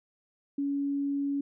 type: tone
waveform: sine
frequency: 281.3 Hz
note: C#4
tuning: 26 cents sharp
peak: -27 dBFS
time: 0.58-1.41 s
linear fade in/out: 5 ms
effects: none